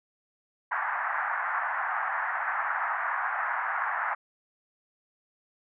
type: band-pass noise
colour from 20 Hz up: white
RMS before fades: -30 dBFS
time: 0.71-4.15 s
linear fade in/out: 10 ms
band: 740 to 1800 Hz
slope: 48 dB/octave
effects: none